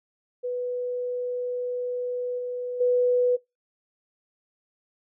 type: tone with level steps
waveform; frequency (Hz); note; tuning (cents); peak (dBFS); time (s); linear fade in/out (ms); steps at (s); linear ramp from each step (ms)
sine; 493.9; B4; 0; -26 / -28 / -18; 0.43-3.37; 20; 2.38 / 2.8; 10
effects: noise-tail reverb RT60 0.2 s tail -22 dB re dry